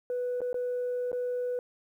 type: tone with dropouts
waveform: sine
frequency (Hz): 493.9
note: B4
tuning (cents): 0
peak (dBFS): -27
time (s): 0.1-1.59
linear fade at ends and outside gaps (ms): 1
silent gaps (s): 0.406-0.416 / 0.53-0.543 / 1.117-1.129
effects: tanh soft clip ceiling -26 dBFS + 11-bit